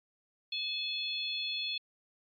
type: harmonic tone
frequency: 859 Hz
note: A5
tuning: 42 cents flat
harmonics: 3 / 4 / 5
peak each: -39 / -36 / -38 dBFS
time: 0.52-1.78 s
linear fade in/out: 5 ms
effects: AAC 32 kbps